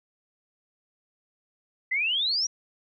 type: exponential sweep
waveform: sine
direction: up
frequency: 1975.5 to 5840 Hz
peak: -23 dBFS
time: 1.91-2.47 s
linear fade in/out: 10 ms
effects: none